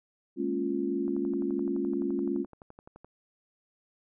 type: chord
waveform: sine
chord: Bb minor seventh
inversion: third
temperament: equal with one note detuned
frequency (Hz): 207.7 / 230.7 / 277.2 / 349.2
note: Ab3 / Bb3 / Db4 / F4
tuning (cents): 0 / -18 / 0 / 0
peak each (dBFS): -35 / -37 / -31 / -31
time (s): 0.36-2.46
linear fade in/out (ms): 50
type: click train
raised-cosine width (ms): 1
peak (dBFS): -34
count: 24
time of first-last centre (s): 1.08-3.046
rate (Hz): 11.7
effects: none